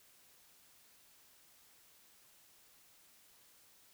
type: silence
effects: white hiss -65 dBFS RMS until 3.93 s